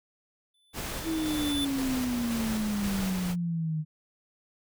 square tone with exponential growth, 3500 Hz, A7, 10 cents flat, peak -29 dBFS, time 0.54-1.65 s, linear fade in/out 5 ms, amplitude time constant 240 ms
pink noise with tremolo, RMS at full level -35 dBFS, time 0.73-3.36 s, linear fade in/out 50 ms, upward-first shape square, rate 1.9 Hz, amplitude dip 25%
sine exponential sweep, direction down, 329.1 to 152.9 Hz, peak -27 dBFS, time 1.04-3.85 s, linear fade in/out 50 ms
effects none

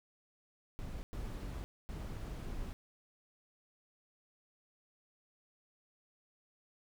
brown noise bursts at uneven times, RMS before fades -42 dBFS, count 3, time 0.79-1.03 / 1.13-1.64 / 1.89-2.73 s, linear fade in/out 0 ms, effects none

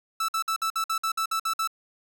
45% pulse tone bursts, 1318.5 Hz, E6, in tune, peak -24 dBFS, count 11, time 0.2-1.675 s, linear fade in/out 5 ms, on 85 ms, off 54 ms, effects none

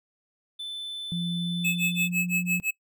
triangle tone, 3520 Hz, A7, in tune, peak -31 dBFS, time 0.59-2.08 s, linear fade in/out 10 ms
sine tone with pitch glide, 172.6 to 177.25 Hz, F3 to F3, -20 to +26 cents, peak -27 dBFS, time 1.12-2.6 s, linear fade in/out 0 ms, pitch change +46 cents, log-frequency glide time 1.37-2.27 s
square tone with tremolo, 2590 Hz, E7, 31 cents flat, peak -23 dBFS, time 1.64-2.71 s, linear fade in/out 10 ms, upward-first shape sine, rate 5.9 Hz, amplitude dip 100%
effects noise-tail reverb RT60 0.1 s tail -23 dB re dry

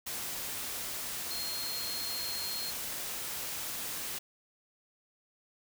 sine tone in noise, 4230 Hz, C8, 18 cents sharp, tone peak -37 dBFS, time 1.3-2.71 s, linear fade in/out 10 ms, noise white, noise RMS -38 dBFS, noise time 0.06-4.19 s, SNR -2 dB, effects none

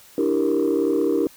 sine chord, E half-diminished seventh, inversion third, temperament equal, 293.7 / 329.6 / 392 / 466.2 Hz, D4 / E4 / G4 / Bb4, 0 / 0 / 0 / 0 cents, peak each -22 dBFS, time 0.18-1.27 s, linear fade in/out 2 ms, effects tanh soft clip ceiling -12 dBFS + white hiss -49 dBFS RMS until 1.36 s

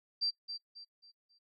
sine tone with echo, 4699 Hz, D8, in tune, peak -29 dBFS, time 0.21-0.31 s, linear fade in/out 20 ms, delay 270 ms, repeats 4, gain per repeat -9 dB, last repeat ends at 1.39 s, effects noise-tail reverb RT60 0.1 s tail -20 dB re dry

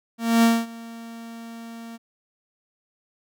45% pulse tone with ADSR envelope, 230 Hz, A#3, 23 cents flat, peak -13 dBFS, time 0.18-1.98 s, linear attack 250 ms, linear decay 230 ms, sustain -23 dB, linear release 27 ms, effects none

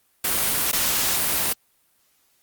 white noise with dropouts, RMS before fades -22 dBFS, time 0.24-1.53 s, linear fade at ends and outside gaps 5 ms, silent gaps 0.716-0.729 s, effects white hiss -64 dBFS RMS until 2.42 s + Opus 32 kbps

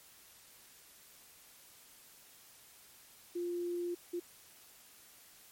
sine tone bursts at uneven times, 349.2 Hz, F4, in tune, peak -34 dBFS, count 2, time 3.35-3.95 / 4.13-4.2 s, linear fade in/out 10 ms, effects white hiss -59 dBFS RMS until 5.51 s + MP3 64 kbps

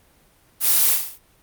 blue noise with echo, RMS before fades -18 dBFS, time 0.6-0.97 s, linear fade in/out 50 ms, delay 37 ms, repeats 6, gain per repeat -4 dB, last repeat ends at 1.192 s, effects pink hiss -57 dBFS RMS until 1.42 s + Opus 32 kbps

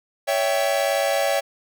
45% pulse chord, C# diminished, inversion none, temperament equal with one note detuned, 560.8 / 659.3 / 784 Hz, C#5 / E5 / G5, +20 / 0 / 0 cents, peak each -22 / -24 / -26 dBFS, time 0.27-1.41 s, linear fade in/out 20 ms, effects none

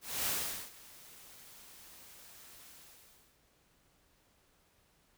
white noise with ADSR envelope, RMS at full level -33 dBFS, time 0.01-3.4 s, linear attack 250 ms, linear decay 440 ms, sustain -22 dB, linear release 700 ms, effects pink hiss -70 dBFS RMS until 5.17 s

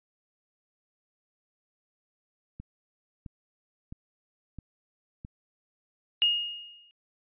click train, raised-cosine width 5 ms, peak -28 dBFS, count 5, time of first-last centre 2.6-5.249 s, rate 1.51 Hz
sine tone with exponential decay, 2856 Hz, F7, 38 cents sharp, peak -18 dBFS, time 6.22-6.91 s, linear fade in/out 0 ms, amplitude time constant 150 ms
effects resampled to 8000 Hz

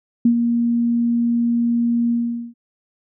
sine tone with ADSR envelope, 235.7 Hz, A#3, 19 cents sharp, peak -9 dBFS, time 0.25-2.54 s, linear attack 5 ms, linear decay 87 ms, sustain -6 dB, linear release 430 ms, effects none

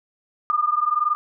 sine tone pair together, 1200 / 1221 Hz, D6 / D#6, +37 / -33 cents, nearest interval unison, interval 30 cents, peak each -21 dBFS, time 0.5-1.15 s, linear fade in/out 0 ms, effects none

